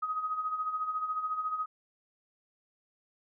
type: tone with tremolo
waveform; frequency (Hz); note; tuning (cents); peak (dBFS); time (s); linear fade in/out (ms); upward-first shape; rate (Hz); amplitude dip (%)
sine; 1258; D#6; +19; -28; 0.02-1.66; 10; sine; 14; 60
effects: none